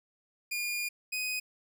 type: tone pair in turn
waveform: sawtooth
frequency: 2425 / 2500 Hz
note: D#7 / D#7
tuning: -45 / +8 cents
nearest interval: minor second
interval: 53 cents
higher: second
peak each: -28 dBFS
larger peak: neither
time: 0.51-0.89 / 1.12-1.4 s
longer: first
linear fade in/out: 10 ms
effects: none